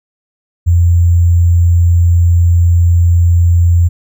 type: tone with sample-and-hold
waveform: sine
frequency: 86 Hz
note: F2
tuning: 26 cents flat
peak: -5 dBFS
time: 0.66-3.89 s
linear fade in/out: 20 ms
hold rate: 7350 Hz
effects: none